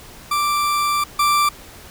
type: tone pair in turn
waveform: 40% pulse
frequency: 1174.7 / 1174.7 Hz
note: D6 / D6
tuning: 0 / 0 cents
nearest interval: unison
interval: 0 cents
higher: neither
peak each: -16 / -13 dBFS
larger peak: second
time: 0.31-1.04 / 1.19-1.49 s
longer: first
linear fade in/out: 5 ms
effects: pink hiss -41 dBFS RMS until 1.9 s